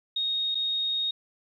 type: tone with dropouts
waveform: sine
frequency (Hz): 3729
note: A#7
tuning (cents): 0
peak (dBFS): -25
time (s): 0.16-1.11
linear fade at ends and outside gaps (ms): 5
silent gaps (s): 0.547-0.552
effects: 11-bit